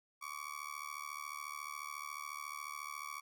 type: tone with amplitude modulation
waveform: 30% pulse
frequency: 1135 Hz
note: C#6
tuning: 41 cents sharp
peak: -36 dBFS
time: 0.21-3.21 s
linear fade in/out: 20 ms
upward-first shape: sine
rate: 74.1 Hz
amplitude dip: 95%
effects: none